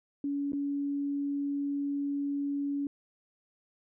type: tone with dropouts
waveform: sine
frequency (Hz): 283.2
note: C#4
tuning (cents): +37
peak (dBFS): -29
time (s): 0.24-2.87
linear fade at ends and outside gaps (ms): 2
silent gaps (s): 0.521-0.532
effects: none